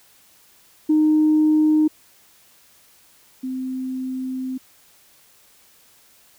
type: tone pair in turn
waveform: sine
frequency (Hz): 308 / 259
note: D#4 / C4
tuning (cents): -17 / -17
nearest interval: minor third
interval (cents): 300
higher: first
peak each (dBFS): -12 / -24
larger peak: first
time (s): 0.89-1.88 / 3.43-4.58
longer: second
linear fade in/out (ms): 10
effects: tanh soft clip ceiling -9 dBFS + white hiss -54 dBFS RMS until 6.38 s